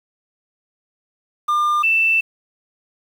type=tone pair in turn; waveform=triangle / sine; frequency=1200 / 2661 Hz; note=D6 / E7; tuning=+37 / +16 cents; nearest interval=octave + major second; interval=1379 cents; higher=second; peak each=-13 dBFS; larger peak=neither; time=1.48-1.83 / 1.83-2.21 s; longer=second; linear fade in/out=10 ms; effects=7-bit